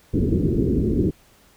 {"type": "low-pass noise", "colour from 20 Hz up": "white", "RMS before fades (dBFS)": -20, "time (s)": [0.13, 1.11], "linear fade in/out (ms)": 10, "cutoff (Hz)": 390, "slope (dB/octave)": 48, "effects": ["pink hiss -55 dBFS RMS until 1.56 s"]}